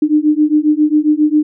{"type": "beating tone pair", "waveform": "sine", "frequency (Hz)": [299.1, 306.5], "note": ["D4", "D#4"], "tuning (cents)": [32, -26], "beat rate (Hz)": 7.4, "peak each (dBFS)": -12, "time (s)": [0.02, 1.43], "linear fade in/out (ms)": 5, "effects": []}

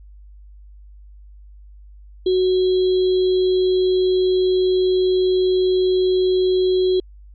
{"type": "tone with sample-and-hold", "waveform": "sine", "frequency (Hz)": 370, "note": "F#4", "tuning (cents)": 0, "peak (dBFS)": -14, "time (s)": [2.26, 7], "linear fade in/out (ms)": 5, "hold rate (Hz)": 3675, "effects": ["added 50 Hz sine -40 dBFS peak until 7.34 s", "resampled to 11025 Hz"]}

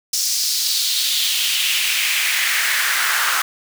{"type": "noise with high-pass filter sweep", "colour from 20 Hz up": "pink", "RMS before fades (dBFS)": -19, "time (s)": [0.13, 3.42], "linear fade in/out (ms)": 5, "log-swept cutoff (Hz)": [5600, 1300], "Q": 2.7, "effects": []}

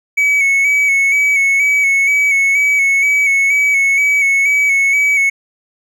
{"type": "tone with vibrato", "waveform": "triangle", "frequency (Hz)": 2240, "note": "C#7", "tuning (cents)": 18, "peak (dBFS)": -8, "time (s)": [0.17, 5.3], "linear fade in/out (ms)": 10, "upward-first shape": "square", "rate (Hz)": 2.1, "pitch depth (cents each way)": 31, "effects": []}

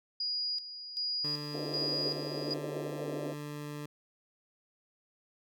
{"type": "tone with tremolo", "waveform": "sine", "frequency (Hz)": 4887, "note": "D#8", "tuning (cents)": -32, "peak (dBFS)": -31, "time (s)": [0.2, 2.54], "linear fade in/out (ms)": 5, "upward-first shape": "square", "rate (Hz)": 1.3, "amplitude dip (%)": 70}
{"type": "tone", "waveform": "20% pulse", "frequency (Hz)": 147.7, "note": "D3", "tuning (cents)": 10, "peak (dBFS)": -34, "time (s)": [1.24, 3.86], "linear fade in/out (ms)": 5}
{"type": "band-pass noise", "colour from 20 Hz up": "white", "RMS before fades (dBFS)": -39, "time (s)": [1.54, 3.34], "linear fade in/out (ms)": 5, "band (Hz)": [270, 620], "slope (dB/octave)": 48}
{"effects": []}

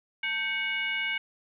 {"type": "tone with frequency modulation", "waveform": "sine", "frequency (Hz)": 2226, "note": "C#7", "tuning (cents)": 7, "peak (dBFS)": -27, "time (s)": [0.23, 1.18], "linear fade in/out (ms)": 5, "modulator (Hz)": 667, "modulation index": 1, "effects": []}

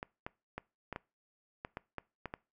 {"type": "clicks", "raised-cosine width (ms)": 0.5, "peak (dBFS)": -24, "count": 10, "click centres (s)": [0.029, 0.265, 0.58, 0.927, 0.961, 1.649, 1.771, 1.983, 2.257, 2.339], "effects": ["noise-tail reverb RT60 0.3 s tail -23 dB re dry"]}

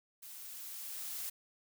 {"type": "noise with level ramp", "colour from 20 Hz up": "blue", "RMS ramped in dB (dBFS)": [-50, -40], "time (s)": [0.22, 1.3], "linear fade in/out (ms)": 10, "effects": []}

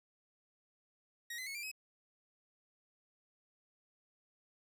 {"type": "tone with pitch steps", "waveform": "sawtooth", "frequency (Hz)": [1888, 2035, 2194, 2365, 2549], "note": ["A#6", "C7", "C#7", "D7", "D#7"], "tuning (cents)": [22, -49, -18, 12, 41], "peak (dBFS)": -38, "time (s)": [1.3, 1.715], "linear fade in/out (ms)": 5, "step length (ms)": 83, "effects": []}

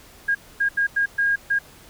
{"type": "tone bursts at uneven times", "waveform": "sine", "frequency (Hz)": 1627, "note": "G#6", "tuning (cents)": -36, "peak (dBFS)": -17, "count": 6, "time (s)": [[0.28, 0.35], [0.6, 0.69], [0.77, 0.87], [0.96, 1.06], [1.18, 1.36], [1.5, 1.59]], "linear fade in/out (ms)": 10, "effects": ["pink hiss -48 dBFS RMS until 1.89 s"]}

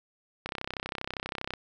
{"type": "click train", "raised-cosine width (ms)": 0.3, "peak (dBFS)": -17, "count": 36, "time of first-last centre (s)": [0.46, 1.537], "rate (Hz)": 32.5, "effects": []}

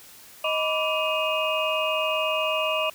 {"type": "tone cluster", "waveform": "sine", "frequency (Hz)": [626, 993, 1160, 2516, 2834], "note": ["D#5", "B5", "D6", "D#7", "F7"], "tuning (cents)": [10, 9, -22, 19, 25], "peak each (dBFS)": [-26, -33, -30, -29, -29], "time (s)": [0.44, 2.9], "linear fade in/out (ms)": 5, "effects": ["white hiss -48 dBFS RMS until 2.94 s"]}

